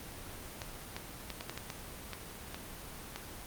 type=clicks; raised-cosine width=0.2 ms; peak=-21 dBFS; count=10; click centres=0.618 / 0.965 / 1.303 / 1.409 / 1.496 / 1.576 / 1.702 / 2.133 / 2.545 / 3.16 s; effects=pink hiss -46 dBFS RMS until 3.46 s + Opus 24 kbps